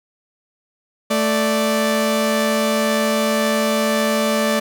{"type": "tone pair together", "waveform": "sawtooth", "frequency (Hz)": [220, 587.3], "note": ["A3", "D5"], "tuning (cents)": [0, 0], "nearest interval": "octave + perfect fourth", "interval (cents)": 1700, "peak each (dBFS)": -15, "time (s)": [1.1, 4.6], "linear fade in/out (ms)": 10, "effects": []}